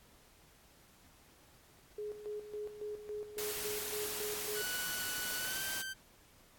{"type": "tone with tremolo", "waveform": "sine", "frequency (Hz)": 420.1, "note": "G#4", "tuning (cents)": 20, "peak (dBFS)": -38, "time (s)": [1.98, 4.62], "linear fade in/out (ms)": 5, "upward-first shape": "square", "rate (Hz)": 3.6, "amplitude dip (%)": 65}
{"type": "noise", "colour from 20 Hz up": "white", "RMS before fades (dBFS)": -40, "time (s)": [3.38, 5.82], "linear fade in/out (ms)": 2}
{"type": "tone with pitch glide", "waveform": "sawtooth", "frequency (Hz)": [1480, 1556.3], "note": ["F#6", "G6"], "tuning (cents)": [0, -13], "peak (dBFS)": -36, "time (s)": [4.55, 5.94], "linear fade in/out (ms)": 20, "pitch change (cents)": 87, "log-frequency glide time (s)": [5.39, 5.62]}
{"effects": ["pink hiss -63 dBFS RMS until 6.58 s", "AAC 64 kbps"]}